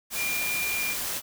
sine tone in noise, 2397 Hz, D7, 35 cents sharp, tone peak -28 dBFS, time 0.15-0.96 s, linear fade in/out 50 ms, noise white, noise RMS -31 dBFS, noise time 0.1-1.22 s, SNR 0 dB, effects none

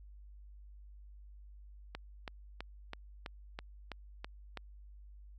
click train, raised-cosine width 0.3 ms, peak -25 dBFS, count 9, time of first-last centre 1.95-4.573 s, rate 3.05 Hz, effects added 50 Hz sine -51 dBFS peak until 5.38 s

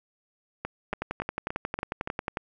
two click trains, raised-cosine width 0.5 ms, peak -14 / -16 dBFS, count 17 / 6, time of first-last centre 0.93-2.371 / 0.65-2.075 s, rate 11.1 / 3.51 Hz, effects none

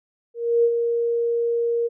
sine tone with ADSR envelope, 468.7 Hz, A#4, 9 cents sharp, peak -13 dBFS, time 0.34-1.89 s, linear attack 300 ms, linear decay 61 ms, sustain -6 dB, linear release 28 ms, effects none

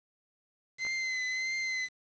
40% pulse tone with vibrato, 2055 Hz, C7, 32 cents flat, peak -30 dBFS, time 0.78-1.89 s, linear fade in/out 50 ms, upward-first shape triangle, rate 1.6 Hz, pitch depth 38 cents each way
clicks, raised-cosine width 0.5 ms, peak -31 dBFS, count 2, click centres 0.851 / 0.867 s
effects resampled to 16000 Hz + 9-bit

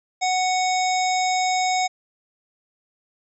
harmonic tone with a mistuned harmonic, 740 Hz, F#5, in tune, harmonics 1 / 3 / 5 / 7 / 9 / 10, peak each -20 / -27 / -31 / -33 / -32 / -35 dBFS, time 0.21-1.88 s, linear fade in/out 20 ms, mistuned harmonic 5, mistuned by +17 cents, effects none

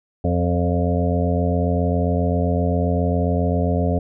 harmonic tone with a mistuned harmonic, 87.5 Hz, F2, 4 cents sharp, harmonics 1 / 2 / 3 / 5 / 6 / 7 / 8, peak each -20 / -23 / -25 / -27 / -28 / -28 / -29 dBFS, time 0.24-3.99 s, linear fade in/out 5 ms, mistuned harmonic 6, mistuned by +27 cents, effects none

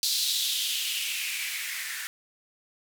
violet noise with band-pass filter sweep, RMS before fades -30 dBFS, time 0.03-2.07 s, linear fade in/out 0 ms, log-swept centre 4300 to 1700 Hz, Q 4, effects none

